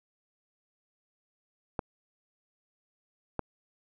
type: clicks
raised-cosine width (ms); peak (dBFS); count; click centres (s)
1; -16; 2; 1.792 / 3.393
effects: none